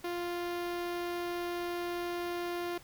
sawtooth tone with notch filter, 349.2 Hz, F4, in tune, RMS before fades -36 dBFS, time 0.04-2.78 s, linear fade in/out 5 ms, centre 7900 Hz, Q 0.9, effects pink hiss -56 dBFS RMS until 2.83 s

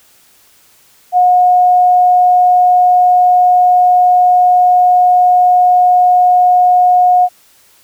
sine tone, 723 Hz, F#5, 40 cents flat, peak -5 dBFS, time 1.12-7.29 s, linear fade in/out 50 ms, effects white hiss -48 dBFS RMS until 7.83 s

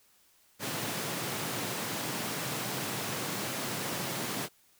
pink high-pass noise, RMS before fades -35 dBFS, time 0.59-4.49 s, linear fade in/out 50 ms, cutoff 110 Hz, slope 48 dB/octave, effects white hiss -65 dBFS RMS until 4.79 s

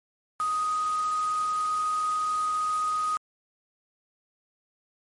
sine tone in noise, 1248 Hz, D#6, 5 cents sharp, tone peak -24 dBFS, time 0.4-3.17 s, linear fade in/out 0 ms, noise white, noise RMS -42 dBFS, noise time 0.4-3.17 s, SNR +15 dB, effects MP3 48 kbps

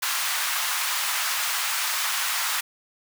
pink high-pass noise, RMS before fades -26 dBFS, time 0.02-2.61 s, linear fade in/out 10 ms, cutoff 1000 Hz, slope 24 dB/octave, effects none

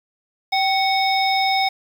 harmonic tone with a mistuned harmonic, 740 Hz, F#5, in tune, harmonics 1 / 3 / 5 / 7, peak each -18 / -23 / -25 / -26 dBFS, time 0.52-1.69 s, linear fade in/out 10 ms, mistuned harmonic 1, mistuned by +76 cents, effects 7-bit

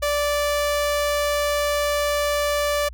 sawtooth tone, 584 Hz, D5, 10 cents flat, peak -16 dBFS, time 0.02-2.89 s, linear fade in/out 10 ms, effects added 60 Hz sine -36 dBFS peak until 2.93 s

